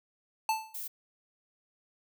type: tone with exponential decay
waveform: square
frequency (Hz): 880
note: A5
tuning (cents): 0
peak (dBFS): -24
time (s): 0.49-0.78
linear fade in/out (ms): 2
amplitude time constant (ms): 61
type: noise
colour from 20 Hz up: violet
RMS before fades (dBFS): -39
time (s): 0.74-0.88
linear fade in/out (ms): 10
effects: none